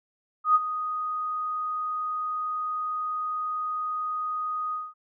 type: tone with ADSR envelope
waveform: sine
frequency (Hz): 1244.5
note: D#6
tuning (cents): 0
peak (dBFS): -14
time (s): 0.44-4.94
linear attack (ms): 110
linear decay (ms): 33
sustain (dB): -13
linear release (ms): 210
effects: none